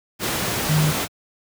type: tone in noise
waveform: sine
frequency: 153.5 Hz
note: D#3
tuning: 23 cents flat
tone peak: -15 dBFS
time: 0.67-0.93 s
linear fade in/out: 50 ms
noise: pink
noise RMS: -23 dBFS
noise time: 0.19-1.08 s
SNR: +5 dB
effects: high-pass 100 Hz 12 dB/octave